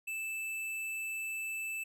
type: tone with hard clipping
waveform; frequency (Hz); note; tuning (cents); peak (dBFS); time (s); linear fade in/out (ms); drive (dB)
triangle; 2637; E7; 0; -37; 0.07-1.84; 10; 17
effects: none